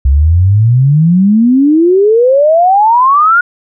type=exponential sweep; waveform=sine; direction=up; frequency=64.8 to 1456 Hz; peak=-4 dBFS; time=0.05-3.41 s; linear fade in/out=5 ms; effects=none